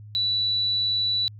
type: tone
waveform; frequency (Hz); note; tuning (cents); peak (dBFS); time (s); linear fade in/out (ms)
sine; 3951; B7; 0; -21; 0.15-1.28; 0
effects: added 105 Hz sine -40 dBFS peak until 1.39 s